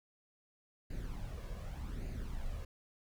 brown noise with flanger, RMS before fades -41 dBFS, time 0.9-2.65 s, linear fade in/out 5 ms, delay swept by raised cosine 0.44 to 1.84 ms, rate 0.85 Hz, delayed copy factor +0.6, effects none

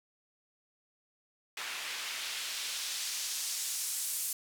white noise with band-pass filter sweep, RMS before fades -37 dBFS, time 1.57-4.33 s, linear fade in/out 2 ms, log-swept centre 1900 to 10000 Hz, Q 0.9, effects none

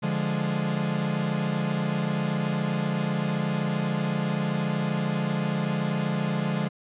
45% pulse chord, D diminished, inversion none, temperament equal, 146.83 / 174.61 / 207.7 Hz, D3 / F3 / Ab3, 0 / 0 / 0 cents, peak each -29 dBFS, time 0.02-6.69 s, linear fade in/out 20 ms, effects resampled to 8000 Hz

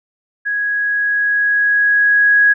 sine tone with level ramp, 1661.2 Hz, G#6, in tune, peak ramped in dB -16 to -7 dBFS, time 0.45-2.54 s, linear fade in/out 20 ms, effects none

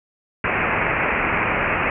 white low-pass noise, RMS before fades -21 dBFS, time 0.44-1.9 s, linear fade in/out 2 ms, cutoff 2600 Hz, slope 96 dB/octave, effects none

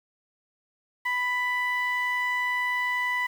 sawtooth tone with low-pass filter, 991 Hz, B5, 6 cents sharp, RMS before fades -27 dBFS, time 1.05-3.27 s, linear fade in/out 10 ms, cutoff 2100 Hz, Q 4.3, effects 8-bit

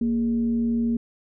sine tone with frequency modulation, 233.1 Hz, A#3, in tune, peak -20 dBFS, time 0.01-0.97 s, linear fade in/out 5 ms, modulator 182 Hz, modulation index 0.29, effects none

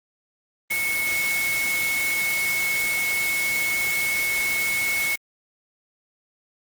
sine tone in noise, 2195 Hz, C#7, 18 cents flat, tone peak -22 dBFS, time 0.7-5.16 s, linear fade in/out 10 ms, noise white, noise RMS -29 dBFS, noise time 0.7-5.16 s, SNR +4 dB, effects Opus 24 kbps

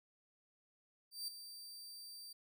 sawtooth tone with ADSR envelope, 4668 Hz, D8, 11 cents flat, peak -36 dBFS, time 1.11-2.33 s, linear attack 170 ms, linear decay 4 ms, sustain -11 dB, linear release 8 ms, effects none

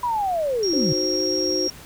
sine linear sweep, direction down, 998 to 126.9 Hz, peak -20 dBFS, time 0.03-0.93 s, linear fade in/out 5 ms
sine tone, 5588 Hz, F8, in tune, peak -23 dBFS, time 0.63-1.7 s, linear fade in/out 2 ms
sine chord, C diminished, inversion first, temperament equal, 311.1 / 370 / 523.3 Hz, Eb4 / Gb4 / C5, 0 / 0 / 0 cents, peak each -27 / -25 / -28 dBFS, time 0.73-1.68 s, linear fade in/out 5 ms
effects pink hiss -43 dBFS RMS until 1.85 s

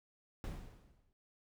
brown noise with exponential decay, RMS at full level -39 dBFS, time 0.44-1.13 s, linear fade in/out 0 ms, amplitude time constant 150 ms, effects none

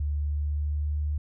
sine tone with pitch glide, 73.3 to 74.5 Hz, D2 to D2, -3 to +25 cents, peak -25 dBFS, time 0-1.18 s, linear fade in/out 5 ms, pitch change +28 cents, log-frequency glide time 0.15-1.02 s, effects none

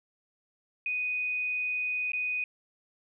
sine tone with dropouts, 2489 Hz, D#7, in tune, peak -28 dBFS, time 0.86-2.44 s, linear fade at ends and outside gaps 2 ms, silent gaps 2.119-2.133 s, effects none

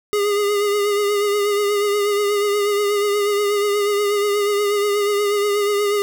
square tone with vibrato, 410 Hz, G#4, 22 cents flat, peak -17 dBFS, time 0.13-6.02 s, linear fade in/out 0 ms, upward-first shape triangle, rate 8.3 Hz, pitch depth 42 cents each way, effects none

